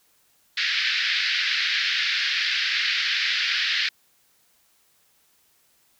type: band-pass noise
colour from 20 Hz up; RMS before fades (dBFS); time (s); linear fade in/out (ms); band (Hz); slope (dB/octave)
pink; -24; 0.57-3.89; 5; 1600 to 4900; 48
effects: white hiss -63 dBFS RMS until 5.99 s